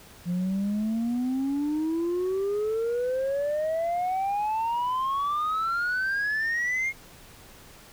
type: exponential sweep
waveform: sine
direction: up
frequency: 172.7 to 2159 Hz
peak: -22 dBFS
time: 0.25-6.93 s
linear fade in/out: 50 ms
effects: tanh soft clip ceiling -23 dBFS + pink hiss -50 dBFS RMS until 7.92 s